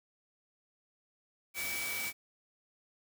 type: tone in noise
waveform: sine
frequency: 2289 Hz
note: D7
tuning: 45 cents flat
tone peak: -37 dBFS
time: 1.54-2.13 s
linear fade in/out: 50 ms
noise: white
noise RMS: -39 dBFS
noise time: 1.54-2.13 s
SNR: -1 dB
effects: none